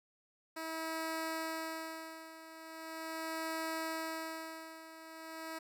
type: tone with tremolo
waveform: 10% pulse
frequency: 322.4 Hz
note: E4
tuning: 38 cents flat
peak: -28 dBFS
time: 0.56-5.59 s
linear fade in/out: 10 ms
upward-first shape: sine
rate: 0.4 Hz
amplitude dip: 80%
effects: none